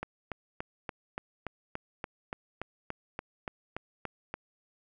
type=click train; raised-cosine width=0.5 ms; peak=-20 dBFS; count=16; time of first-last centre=0.03-4.34 s; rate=3.48 Hz; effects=none